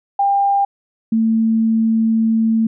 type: tone pair in turn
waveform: sine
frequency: 798 / 223.9 Hz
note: G5 / A3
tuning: +31 / +30 cents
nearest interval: octave + minor seventh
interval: 2201 cents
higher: first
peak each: -12 dBFS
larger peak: neither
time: 0.19-0.65 / 1.12-2.67 s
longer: second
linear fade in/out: 5 ms
effects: none